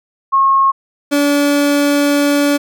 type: tone pair in turn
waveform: sine / 30% pulse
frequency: 1085 / 287.4 Hz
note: C#6 / D4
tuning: -37 / -37 cents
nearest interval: octave + major seventh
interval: 2300 cents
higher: first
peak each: -8 dBFS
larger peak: neither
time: 0.32-0.72 / 1.11-2.58 s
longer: second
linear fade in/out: 20 ms
effects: none